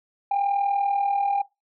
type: tone with amplitude modulation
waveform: sine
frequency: 801 Hz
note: G5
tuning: 37 cents sharp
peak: -16 dBFS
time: 0.31-1.42 s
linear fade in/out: 5 ms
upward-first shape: sine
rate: 40.3 Hz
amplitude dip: 65%
effects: noise-tail reverb RT60 0.2 s tail -20 dB re dry + tanh soft clip ceiling -17 dBFS